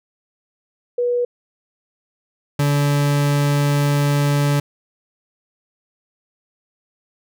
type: tone pair in turn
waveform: sine / 40% pulse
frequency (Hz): 486 / 144.03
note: B4 / D3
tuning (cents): -28 / -33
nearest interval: octave + major sixth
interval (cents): 2105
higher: first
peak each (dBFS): -16 / -14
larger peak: second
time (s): 0.98-1.25 / 2.59-4.6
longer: second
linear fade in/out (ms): 5
effects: none